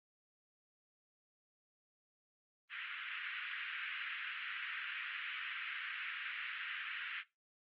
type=band-pass noise; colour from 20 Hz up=pink; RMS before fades=-44 dBFS; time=2.69-7.24 s; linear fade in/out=50 ms; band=1400 to 3000 Hz; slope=48 dB/octave; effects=noise-tail reverb RT60 0.2 s tail -17 dB re dry + Opus 32 kbps